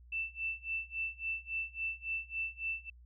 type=tone with tremolo; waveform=sine; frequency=2662 Hz; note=E7; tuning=16 cents sharp; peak=-32 dBFS; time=0.12-2.9 s; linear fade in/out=5 ms; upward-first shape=sine; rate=3.6 Hz; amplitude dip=95%; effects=added 60 Hz sine -54 dBFS peak until 3.05 s